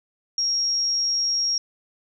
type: tone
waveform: sine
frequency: 5590 Hz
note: F8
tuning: 1 cent sharp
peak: -20 dBFS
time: 0.38-1.58 s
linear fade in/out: 2 ms
effects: none